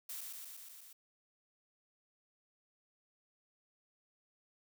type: noise with echo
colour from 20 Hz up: blue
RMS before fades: -44 dBFS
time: 0.09-0.21 s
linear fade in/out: 5 ms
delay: 120 ms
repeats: 6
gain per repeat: -2 dB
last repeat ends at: 0.93 s
effects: none